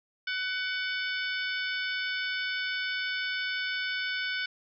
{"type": "harmonic tone with a mistuned harmonic", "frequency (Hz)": 749, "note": "F#5", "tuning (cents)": 21, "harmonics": [2, 3, 4, 5, 6, 7], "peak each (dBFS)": [-32, -36, -38, -40, -42, -43], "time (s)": [0.27, 4.46], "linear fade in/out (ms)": 5, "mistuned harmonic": 5, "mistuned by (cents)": -89, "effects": []}